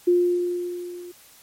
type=tone with level ramp; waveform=sine; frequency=353.3 Hz; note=F4; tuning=20 cents sharp; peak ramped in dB=-13 to -36 dBFS; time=0.07-1.12 s; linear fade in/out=10 ms; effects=white hiss -51 dBFS RMS until 1.42 s + MP3 64 kbps